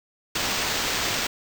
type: noise with sample-and-hold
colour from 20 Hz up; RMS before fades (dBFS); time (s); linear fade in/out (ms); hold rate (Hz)
white; -26; 0.35-1.27; 5; 11025
effects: none